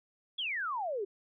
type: exponential sweep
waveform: sine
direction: down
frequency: 3466 to 376.1 Hz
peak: -32 dBFS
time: 0.38-1.05 s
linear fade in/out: 10 ms
effects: none